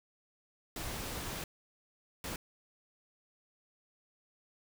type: noise bursts at uneven times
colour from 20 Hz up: pink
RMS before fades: -40 dBFS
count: 2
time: 0.76-1.44 / 2.24-2.36 s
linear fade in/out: 2 ms
effects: none